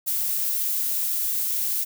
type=noise; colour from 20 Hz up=violet; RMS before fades=-25 dBFS; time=0.06-1.85 s; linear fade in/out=20 ms; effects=none